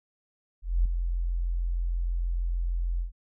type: tone with ADSR envelope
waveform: sine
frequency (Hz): 43.21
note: F1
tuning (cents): -18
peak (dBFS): -18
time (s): 0.62-3.12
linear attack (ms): 230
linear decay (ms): 6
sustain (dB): -7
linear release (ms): 120
effects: none